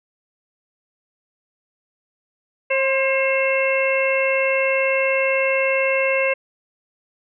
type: harmonic tone with a mistuned harmonic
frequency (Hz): 536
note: C5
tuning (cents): +42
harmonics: 1 / 2 / 3 / 4 / 5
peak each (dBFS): -19 / -29 / -29 / -23 / -23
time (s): 2.7-6.34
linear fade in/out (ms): 10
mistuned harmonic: 2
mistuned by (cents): -31
effects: none